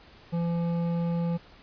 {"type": "tone with hard clipping", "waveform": "triangle", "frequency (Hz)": 170, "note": "F3", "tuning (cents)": -46, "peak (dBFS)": -27, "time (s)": [0.32, 1.38], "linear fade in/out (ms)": 20, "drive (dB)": 14, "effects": ["pink hiss -53 dBFS RMS until 1.62 s", "resampled to 11025 Hz"]}